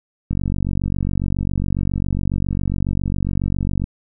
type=click train; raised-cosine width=5 ms; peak=-9 dBFS; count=168; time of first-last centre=0.31-3.841 s; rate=47.3 Hz; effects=none